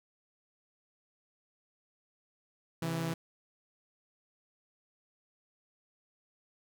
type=tone pair together; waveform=sawtooth; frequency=133.95 / 164.81 Hz; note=C3 / E3; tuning=+41 / 0 cents; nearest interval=major third; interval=359 cents; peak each=-35 / -29 dBFS; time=2.82-3.14 s; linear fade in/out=5 ms; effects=none